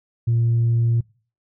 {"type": "tone", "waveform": "sine", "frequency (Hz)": 116.54, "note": "A#2", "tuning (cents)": 0, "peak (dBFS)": -14, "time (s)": [0.27, 1.01], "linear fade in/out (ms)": 10, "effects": ["noise-tail reverb RT60 0.4 s tail -24 dB re dry", "tanh soft clip ceiling -13 dBFS"]}